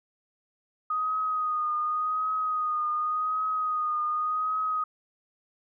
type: tone with vibrato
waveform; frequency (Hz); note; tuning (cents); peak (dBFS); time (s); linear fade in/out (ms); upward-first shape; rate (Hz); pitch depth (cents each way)
sine; 1244.5; D#6; 0; -25; 0.9-4.84; 5; triangle; 0.88; 39
effects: none